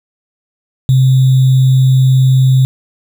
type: tone with sample-and-hold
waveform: sine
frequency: 130.81 Hz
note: C3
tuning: in tune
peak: -5 dBFS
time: 0.89-2.65 s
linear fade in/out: 0 ms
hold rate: 3675 Hz
effects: none